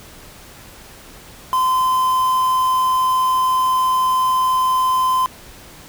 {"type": "tone with quantisation", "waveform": "triangle", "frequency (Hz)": 1029, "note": "C6", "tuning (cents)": -29, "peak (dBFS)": -12, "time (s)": [1.53, 5.26], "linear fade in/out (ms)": 0, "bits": 5, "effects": ["pink hiss -41 dBFS RMS until 5.88 s"]}